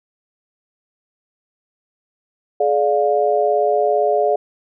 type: chord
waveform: sine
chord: D diminished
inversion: second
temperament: just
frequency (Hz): 422.9 / 587.3 / 704.8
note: Ab4 / D5 / F5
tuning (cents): +31 / 0 / +16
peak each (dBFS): -18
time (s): 2.6-4.36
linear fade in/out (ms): 5
effects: none